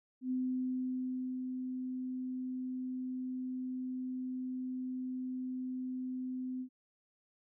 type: tone with ADSR envelope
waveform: sine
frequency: 255.6 Hz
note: C4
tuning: 40 cents flat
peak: -31 dBFS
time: 0.21-6.69 s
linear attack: 97 ms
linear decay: 1100 ms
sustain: -5 dB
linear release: 80 ms
effects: none